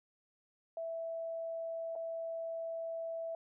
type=tone with dropouts; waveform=sine; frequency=659.3 Hz; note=E5; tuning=in tune; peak=-37 dBFS; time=0.77-3.35 s; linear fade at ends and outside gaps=2 ms; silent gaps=1.954-1.96 s; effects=none